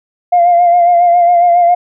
sine tone with vibrato, 698.5 Hz, F5, in tune, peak -4 dBFS, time 0.32-1.75 s, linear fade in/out 10 ms, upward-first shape sine, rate 7.3 Hz, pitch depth 35 cents each way, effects tanh soft clip ceiling -1 dBFS

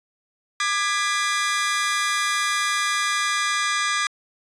sawtooth chord, G# diminished, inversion second, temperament just, 1196.1 / 1661.2 / 1993.5 Hz, D6 / G#6 / B6, +31 / 0 / +16 cents, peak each -20 / -22 / -24 dBFS, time 0.6-4.07 s, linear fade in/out 2 ms, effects resampled to 22050 Hz

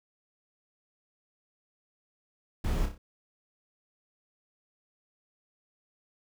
brown noise with echo, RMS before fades -29 dBFS, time 2.64-2.86 s, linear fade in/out 5 ms, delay 30 ms, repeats 4, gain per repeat -6 dB, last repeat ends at 2.98 s, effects none

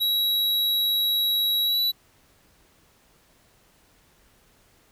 square tone with pitch glide, 3874 to 3942 Hz, B7 to B7, -34 to -4 cents, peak -21 dBFS, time 0-1.92 s, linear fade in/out 20 ms, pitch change +30 cents, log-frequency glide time 1.64-1.8 s, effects pink hiss -60 dBFS RMS until 4.91 s

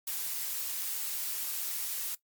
blue noise, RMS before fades -35 dBFS, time 0.07-2.15 s, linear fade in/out 5 ms, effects noise-tail reverb RT60 0.1 s tail -18 dB re dry + Opus 48 kbps

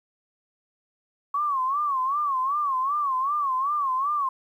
sine tone with vibrato, 1108.7 Hz, C#6, in tune, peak -22 dBFS, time 1.34-4.29 s, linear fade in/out 5 ms, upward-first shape sine, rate 2.6 Hz, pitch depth 140 cents each way, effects 10-bit

